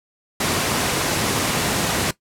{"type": "high-pass noise", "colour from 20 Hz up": "pink", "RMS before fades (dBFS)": -21, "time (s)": [0.4, 2.11], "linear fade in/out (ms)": 5, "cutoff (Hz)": 110, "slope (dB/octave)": 12, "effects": ["noise-tail reverb RT60 0.1 s tail -17 dB re dry", "low-pass 12000 Hz 12 dB/octave"]}